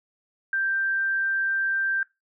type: tone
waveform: sine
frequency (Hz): 1574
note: G6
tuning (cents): +7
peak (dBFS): -22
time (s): 0.53-2.03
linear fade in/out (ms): 2
effects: noise-tail reverb RT60 0.2 s tail -20 dB re dry